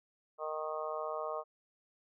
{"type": "harmonic tone", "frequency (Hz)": 155.1, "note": "D#3", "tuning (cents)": -5, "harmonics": [3, 4, 5, 6, 7, 8], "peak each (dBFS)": [-42, -39, -45, -49, -42, -44], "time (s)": [0.38, 1.44], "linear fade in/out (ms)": 50, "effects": []}